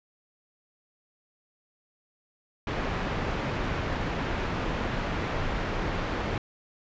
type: low-pass noise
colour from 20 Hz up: pink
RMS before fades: -30 dBFS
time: 2.67-6.38 s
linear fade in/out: 2 ms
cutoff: 2300 Hz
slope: 12 dB/octave
effects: resampled to 16000 Hz